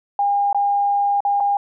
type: tone with dropouts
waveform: sine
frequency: 808 Hz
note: G#5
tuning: 48 cents flat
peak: -15 dBFS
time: 0.19-1.57 s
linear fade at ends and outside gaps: 2 ms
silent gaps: 0.529-0.546 / 1.205-1.25 / 1.401-1.405 s
effects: none